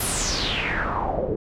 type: noise with low-pass filter sweep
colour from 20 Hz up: pink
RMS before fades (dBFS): -25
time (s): 0-1.36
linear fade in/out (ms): 5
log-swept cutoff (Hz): 12000 to 390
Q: 5.2
effects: none